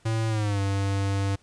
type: tone with pitch glide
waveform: square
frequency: 111.9 to 98.55 Hz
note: A2 to G2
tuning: +30 to +10 cents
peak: -24 dBFS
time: 0.05-1.36 s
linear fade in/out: 10 ms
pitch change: -220 cents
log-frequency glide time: 0.28-0.6 s
effects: pink hiss -61 dBFS RMS until 1.42 s + resampled to 22050 Hz